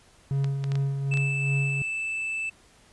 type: tone with tremolo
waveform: triangle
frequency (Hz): 138.1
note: C#3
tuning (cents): -6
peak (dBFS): -20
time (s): 0.31-1.82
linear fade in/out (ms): 0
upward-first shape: sine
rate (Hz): 2.6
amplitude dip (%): 45
type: clicks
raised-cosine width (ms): 0.2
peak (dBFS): -20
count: 6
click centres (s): 0.444 / 0.641 / 0.719 / 0.755 / 1.139 / 1.173
type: tone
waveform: triangle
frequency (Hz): 2637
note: E7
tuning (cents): 0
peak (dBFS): -26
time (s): 1.11-2.5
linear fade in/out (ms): 10
effects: pink hiss -57 dBFS RMS until 2.92 s + resampled to 24000 Hz